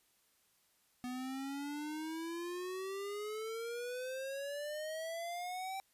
square exponential sweep, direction up, 246.9 to 779 Hz, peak -40 dBFS, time 1.04-5.8 s, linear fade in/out 0 ms, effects white hiss -73 dBFS RMS until 5.93 s + resampled to 32000 Hz

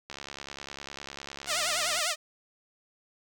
click train, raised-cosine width 0.2 ms, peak -22 dBFS, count 133, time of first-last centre 0.1-1.988 s, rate 69.9 Hz
5% pulse tone with vibrato, 659.3 Hz, E5, in tune, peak -15 dBFS, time 1.46-2.16 s, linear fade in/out 50 ms, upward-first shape triangle, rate 10 Hz, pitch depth 210 cents each way
effects none

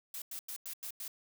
blue noise bursts, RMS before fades -42 dBFS, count 6, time 0.14-1.079 s, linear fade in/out 2 ms, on 79 ms, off 93 ms, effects none

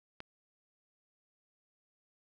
click, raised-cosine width 0.3 ms, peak -27 dBFS, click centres 0.204 s, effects none

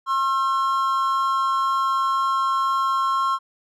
triangle tone pair together, 1072.3 / 1351 Hz, C6 / E6, +42 / +42 cents, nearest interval major third, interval 400 cents, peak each -18 / -23 dBFS, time 0.06-3.39 s, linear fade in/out 50 ms, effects none

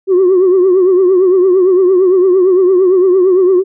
sine tone with vibrato, 370.5 Hz, F#4, 2 cents sharp, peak -4 dBFS, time 0.07-3.64 s, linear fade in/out 50 ms, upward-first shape triangle, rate 8.8 Hz, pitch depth 99 cents each way, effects tanh soft clip ceiling -3 dBFS

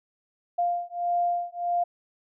sine beating tone pair, 698.5 / 700.1 Hz, F5 / F5, 0 / +4 cents, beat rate 1.6 Hz, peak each -27 dBFS, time 0.58-1.84 s, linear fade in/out 10 ms, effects none

